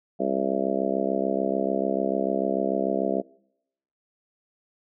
harmonic tone, 66.8 Hz, C2, 36 cents sharp, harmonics 3 / 4 / 5 / 6 / 7 / 8 / 9 / 10, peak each -31 / -31 / -31 / -30 / -33 / -32 / -31 / -29 dBFS, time 0.19-3.22 s, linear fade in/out 20 ms, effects noise-tail reverb RT60 0.8 s tail -25 dB re dry

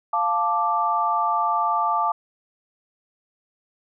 sine chord, D minor, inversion first, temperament equal, 698.5 / 880 / 1174.7 Hz, F5 / A5 / D6, 0 / 0 / 0 cents, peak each -26 / -23 / -22 dBFS, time 0.13-2.12 s, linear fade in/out 5 ms, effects none

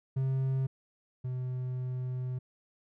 triangle tone pair in turn, 132.8 / 127 Hz, C3 / B2, +26 / +49 cents, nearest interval minor second, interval 77 cents, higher first, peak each -25 / -30 dBFS, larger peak first, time 0.16-0.67 / 1.24-2.39 s, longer second, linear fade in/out 10 ms, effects none

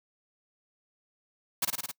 white noise with echo, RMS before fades -27 dBFS, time 1.62-1.65 s, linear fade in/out 5 ms, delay 53 ms, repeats 5, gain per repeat -2 dB, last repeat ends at 1.915 s, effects noise-tail reverb RT60 0.1 s tail -25 dB re dry + high-pass 150 Hz 12 dB/octave

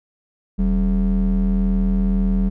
triangle ring-modulated tone, 116.54 Hz, A#2, in tune, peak -10 dBFS, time 0.58-2.5 s, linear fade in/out 20 ms, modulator 75.6 Hz, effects none

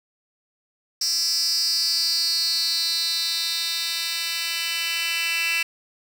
10% pulse tone with high-pass filter sweep, 333.4 Hz, E4, 20 cents sharp, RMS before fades -24 dBFS, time 1.01-5.63 s, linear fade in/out 5 ms, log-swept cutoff 5400 to 2700 Hz, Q 6.8, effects none

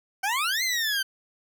20% pulse exponential two-way sweep, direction up then down, 745 to 2112 to 1537 Hz, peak -19 dBFS, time 0.23-1.03 s, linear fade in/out 10 ms, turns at 0.63 s, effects none

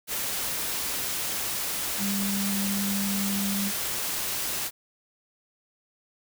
sine tone in noise, 198.9 Hz, G3, 25 cents sharp, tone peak -27 dBFS, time 1.98-3.72 s, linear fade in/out 50 ms, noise white, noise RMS -30 dBFS, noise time 0.07-4.71 s, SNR 0 dB, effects none

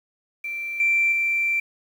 sine tone with level steps, 2349 Hz, D7, in tune, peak -27 / -16 / -19 dBFS, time 0.44-1.6 s, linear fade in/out 5 ms, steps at 0.8 / 1.12 s, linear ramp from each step 2 ms, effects tanh soft clip ceiling -12 dBFS + 8-bit

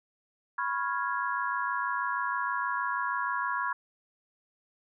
sine chord, C# dominant seventh, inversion third, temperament equal with one note detuned, 987.8 / 1094.1 / 1396.9 / 1661.2 Hz, B5 / C#6 / E#6 / G#6, 0 / -23 / 0 / 0 cents, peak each -33 / -33 / -35 / -34 dBFS, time 0.58-3.73 s, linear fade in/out 5 ms, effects none

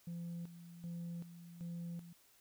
sine tone with tremolo, 171 Hz, F3, 36 cents flat, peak -39 dBFS, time 0.07-2.13 s, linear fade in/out 5 ms, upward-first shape square, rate 1.3 Hz, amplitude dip 75%, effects tanh soft clip ceiling -40 dBFS + white hiss -68 dBFS RMS until 2.4 s

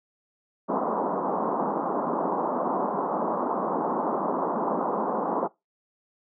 white band-pass noise, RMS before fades -27 dBFS, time 0.68-5.48 s, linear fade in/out 20 ms, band 180 to 1100 Hz, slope 48 dB/octave, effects noise-tail reverb RT60 0.2 s tail -21 dB re dry

